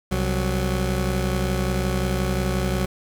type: tone pair together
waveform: 20% pulse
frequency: 65.49 / 185 Hz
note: C2 / F#3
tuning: +2 / 0 cents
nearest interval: octave + tritone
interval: 1798 cents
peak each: -18 / -20 dBFS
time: 0.11-2.86 s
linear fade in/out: 10 ms
effects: 7-bit